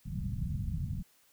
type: low-pass noise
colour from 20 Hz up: white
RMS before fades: -35 dBFS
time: 0.05-1.03 s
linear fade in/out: 20 ms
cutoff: 190 Hz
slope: 48 dB/octave
effects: white hiss -66 dBFS RMS until 1.32 s